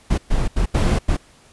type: noise bursts at uneven times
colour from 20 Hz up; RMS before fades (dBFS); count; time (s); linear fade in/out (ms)
brown; -17; 5; 0.1-0.18 / 0.3-0.48 / 0.56-0.66 / 0.74-0.99 / 1.08-1.17; 10
effects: pink hiss -51 dBFS RMS until 1.52 s + resampled to 24000 Hz